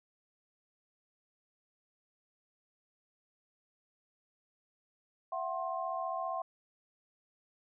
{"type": "tone cluster", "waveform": "sine", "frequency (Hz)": [669, 744, 1059], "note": ["E5", "F#5", "C6"], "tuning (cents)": [25, 9, 21], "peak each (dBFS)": [-38, -38, -38], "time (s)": [5.32, 6.42], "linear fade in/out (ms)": 5, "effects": []}